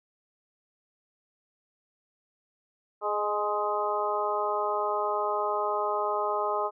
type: harmonic tone with a mistuned harmonic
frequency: 208.8 Hz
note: G#3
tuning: 10 cents sharp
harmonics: 2 / 3 / 4 / 5 / 6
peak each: -32 / -32 / -32 / -32 / -32 dBFS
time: 3.01-6.71 s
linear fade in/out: 50 ms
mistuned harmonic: 3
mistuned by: -22 cents
effects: none